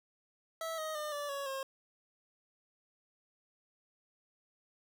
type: tone with pitch steps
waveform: 25% pulse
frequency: 652 / 627.2 / 603.4 / 580.5 / 558.5 / 537.3 Hz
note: E5 / D#5 / D5 / D5 / C#5 / C5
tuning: -19 / +14 / +47 / -20 / +13 / +46 cents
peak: -33 dBFS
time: 0.61-1.63 s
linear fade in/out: 2 ms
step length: 170 ms
effects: none